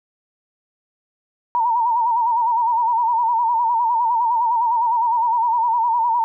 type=tone with vibrato; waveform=sine; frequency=935 Hz; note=A#5; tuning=5 cents sharp; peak=-15 dBFS; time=1.55-6.24 s; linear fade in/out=0 ms; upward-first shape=sine; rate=9.8 Hz; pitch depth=83 cents each way; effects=none